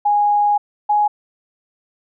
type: tone pair in turn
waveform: sine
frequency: 826 / 834.2 Hz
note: G#5 / G#5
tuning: -10 / +7 cents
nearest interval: unison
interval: 17 cents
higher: second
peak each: -12 dBFS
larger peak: neither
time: 0.05-0.58 / 0.89-1.08 s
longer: first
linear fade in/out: 10 ms
effects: none